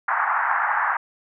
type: band-pass noise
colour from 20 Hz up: pink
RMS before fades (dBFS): -22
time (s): 0.08-0.97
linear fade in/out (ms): 5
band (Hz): 800 to 1800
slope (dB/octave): 48
effects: none